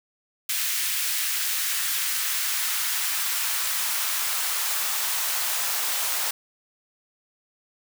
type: noise with high-pass filter sweep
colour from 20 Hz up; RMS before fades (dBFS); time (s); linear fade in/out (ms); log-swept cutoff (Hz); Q
white; -26; 0.49-6.31; 5; 2000 to 740; 1.1
effects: none